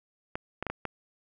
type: clicks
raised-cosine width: 0.5 ms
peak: -17 dBFS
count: 5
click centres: 0.355 / 0.626 / 0.667 / 0.7 / 0.853 s
effects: none